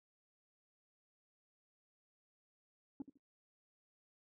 sine tone with echo, 277.2 Hz, C#4, in tune, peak -37 dBFS, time 3-3.02 s, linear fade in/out 2 ms, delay 77 ms, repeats 2, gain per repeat -13 dB, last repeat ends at 3.174 s, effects noise-tail reverb RT60 0.1 s tail -20 dB re dry + tanh soft clip ceiling -39 dBFS

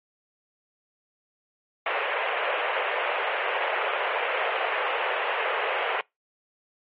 pink band-pass noise, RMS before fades -27 dBFS, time 1.86-6.01 s, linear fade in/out 2 ms, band 450 to 2900 Hz, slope 48 dB/octave, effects noise-tail reverb RT60 0.2 s tail -26 dB re dry + MP3 32 kbps

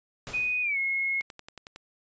pink noise with exponential decay, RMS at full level -37 dBFS, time 0.27-0.78 s, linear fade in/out 0 ms, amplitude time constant 110 ms
sine tone with pitch glide, 2489 to 2167 Hz, D#7 to C#7, 0 to -40 cents, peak -25 dBFS, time 0.33-1.22 s, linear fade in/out 20 ms, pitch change -240 cents, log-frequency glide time 0.62-0.78 s
click train, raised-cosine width 0.2 ms, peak -25 dBFS, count 7, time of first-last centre 1.21-1.76 s, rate 10.9 Hz
effects resampled to 16000 Hz

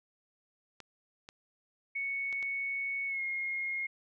clicks, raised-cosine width 0.2 ms, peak -29 dBFS, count 4, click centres 0.803 / 1.289 / 2.327 / 2.427 s
sine tone with pitch glide, 2217 to 2146 Hz, C#7 to C7, 0 to +43 cents, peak -32 dBFS, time 1.95-3.87 s, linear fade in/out 10 ms, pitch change -57 cents, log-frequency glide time 3.07-3.22 s
effects none

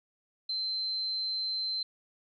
sine tone, 4100 Hz, C8, 36 cents flat, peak -30 dBFS, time 0.49-1.83 s, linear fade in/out 5 ms, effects none

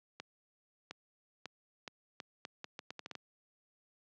accelerating click train, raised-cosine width 0.2 ms, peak -25 dBFS, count 13, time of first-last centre 0.2-3.153 s, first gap 710 ms, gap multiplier 0.77, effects high-pass 150 Hz 12 dB/octave + low-pass 6000 Hz 12 dB/octave

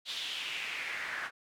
pink noise with band-pass filter sweep, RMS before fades -38 dBFS, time 0.05-1.31 s, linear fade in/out 50 ms, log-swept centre 3700 to 1600 Hz, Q 3.6, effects none

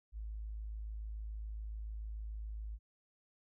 sine tone, 53.5 Hz, A1, 48 cents flat, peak -40 dBFS, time 0.12-2.79 s, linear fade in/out 50 ms, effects none

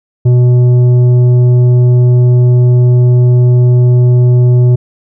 sine tone with tanh clipping, 123.47 Hz, B2, in tune, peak -5 dBFS, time 0.25-4.76 s, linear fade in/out 10 ms, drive 8 dB, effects none

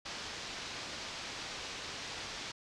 white low-pass noise, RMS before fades -43 dBFS, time 0.05-2.52 s, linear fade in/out 10 ms, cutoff 5700 Hz, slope 24 dB/octave, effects low-pass 9000 Hz 12 dB/octave

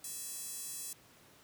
square tone with high-pass filter, 370 Hz, F#4, in tune, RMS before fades -43 dBFS, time 0.04-0.93 s, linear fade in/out 2 ms, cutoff 8200 Hz, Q 1.4, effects pink hiss -61 dBFS RMS until 1.43 s + high-pass 100 Hz 12 dB/octave

